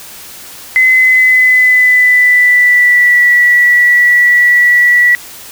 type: tone with pitch glide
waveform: sine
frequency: 2037 to 1948.4 Hz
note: C7 to B6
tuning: -47 to -24 cents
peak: -4 dBFS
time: 0.76-5.15 s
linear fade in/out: 0 ms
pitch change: -77 cents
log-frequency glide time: 0.93-3.31 s
effects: white hiss -31 dBFS RMS until 5.51 s